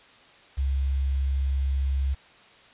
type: tone with quantisation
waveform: sine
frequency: 67.8 Hz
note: C#2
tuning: 38 cents flat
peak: -22 dBFS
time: 0.57-2.15 s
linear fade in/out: 20 ms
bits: 8
effects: white hiss -53 dBFS RMS until 2.73 s + resampled to 8000 Hz